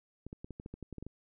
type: clicks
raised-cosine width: 3 ms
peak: -30 dBFS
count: 12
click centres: 0.266 / 0.329 / 0.445 / 0.507 / 0.599 / 0.661 / 0.74 / 0.827 / 0.927 / 0.983 / 1.026 / 1.066 s
effects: none